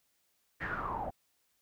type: noise with low-pass filter sweep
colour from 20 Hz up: pink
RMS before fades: -37 dBFS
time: 0.6-1.11 s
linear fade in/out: 20 ms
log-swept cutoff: 1900 to 680 Hz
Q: 9.3
effects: white hiss -75 dBFS RMS until 1.61 s